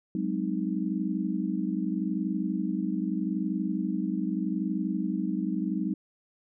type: chord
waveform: sine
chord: Ab dominant seventh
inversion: third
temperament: just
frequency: 186.89 / 207.7 / 259.6 / 311.5 Hz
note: Gb3 / Ab3 / C4 / Eb4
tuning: +18 / 0 / -13 / +2 cents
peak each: -31 / -32 / -34 / -32 dBFS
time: 0.15-5.94 s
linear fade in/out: 2 ms
effects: none